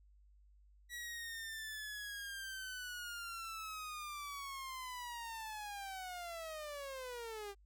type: linear sweep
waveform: sawtooth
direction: down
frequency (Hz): 1936 to 392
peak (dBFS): -40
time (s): 0.89-7.55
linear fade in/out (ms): 50
effects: added 50 Hz sine -62 dBFS peak until 7.65 s